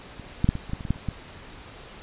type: clicks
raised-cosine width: 5 ms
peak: -27 / -8 / -6 / -18 / -25 / -15 / -23 / -20 / -9 / -29 / -14 dBFS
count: 11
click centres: 0.197 / 0.444 / 0.49 / 0.554 / 0.696 / 0.734 / 0.808 / 0.852 / 0.906 / 0.96 / 1.087 s
effects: pink hiss -44 dBFS RMS until 2.02 s + resampled to 8000 Hz